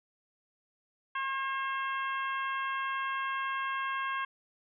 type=harmonic tone with a mistuned harmonic; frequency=538 Hz; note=C5; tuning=48 cents sharp; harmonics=2 / 3 / 4 / 5 / 6; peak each=-33 / -36 / -43 / -43 / -47 dBFS; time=1.15-4.25 s; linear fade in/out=5 ms; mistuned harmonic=4; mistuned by=-16 cents; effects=none